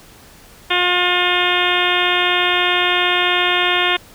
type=harmonic tone; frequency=357 Hz; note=F4; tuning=38 cents sharp; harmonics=1 / 2 / 3 / 4 / 5 / 6 / 7 / 8 / 9 / 10; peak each=-23 / -23 / -23 / -23 / -23 / -23 / -23 / -23 / -23 / -23 dBFS; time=0.7-3.97 s; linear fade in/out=10 ms; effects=pink hiss -44 dBFS RMS until 4.14 s